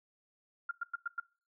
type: tone bursts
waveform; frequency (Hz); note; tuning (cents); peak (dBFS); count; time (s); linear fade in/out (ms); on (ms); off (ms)
sine; 1396.9; F6; 0; -32; 5; 0.69-1.2; 5; 22; 100
effects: noise-tail reverb RT60 0.4 s tail -24 dB re dry